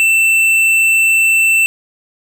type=tone with tanh clipping; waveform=sine; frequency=2673 Hz; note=E7; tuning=23 cents sharp; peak=-10 dBFS; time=0-1.66 s; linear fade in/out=0 ms; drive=11 dB; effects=none